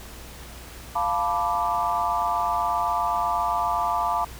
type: chord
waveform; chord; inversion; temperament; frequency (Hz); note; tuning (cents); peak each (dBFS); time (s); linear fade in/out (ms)
sine; B half-diminished seventh; second; equal; 698.5 / 880 / 987.8 / 1174.7; F5 / A5 / B5 / D6; 0 / 0 / 0 / 0; -27; 0.95-4.25; 10
effects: added 60 Hz sine -42 dBFS peak until 4.39 s + pink hiss -43 dBFS RMS until 4.39 s